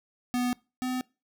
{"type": "tone pair in turn", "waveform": "square", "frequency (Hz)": [246.9, 254], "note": ["B3", "B3"], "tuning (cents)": [0, 49], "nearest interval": "unison", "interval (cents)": 49, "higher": "second", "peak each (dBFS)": [-26, -29], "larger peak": "first", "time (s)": [[0.34, 0.53], [0.82, 1.01]], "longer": "neither", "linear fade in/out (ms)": 0, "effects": ["noise-tail reverb RT60 0.3 s tail -24 dB re dry"]}